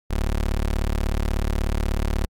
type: tone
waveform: 25% pulse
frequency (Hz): 36.44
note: D1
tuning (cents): -13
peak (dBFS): -17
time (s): 0.1-2.26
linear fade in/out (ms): 10
effects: AAC 48 kbps